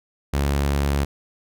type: tone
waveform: sawtooth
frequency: 70.5 Hz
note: C#2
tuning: 30 cents sharp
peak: -15 dBFS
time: 0.33-1.05 s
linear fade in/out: 10 ms
effects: none